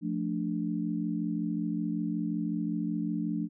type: chord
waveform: sine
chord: D minor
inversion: first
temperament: equal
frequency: 174.61 / 220 / 293.7 Hz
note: F3 / A3 / D4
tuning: 0 / 0 / 0 cents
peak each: -33 dBFS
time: 0.01-3.49 s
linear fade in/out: 50 ms
effects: none